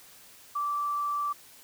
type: tone with frequency modulation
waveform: sine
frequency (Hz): 1165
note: D6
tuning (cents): -14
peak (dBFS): -27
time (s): 0.55-1.33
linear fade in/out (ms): 10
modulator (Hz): 25.7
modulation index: 0.24
effects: white hiss -53 dBFS RMS until 1.63 s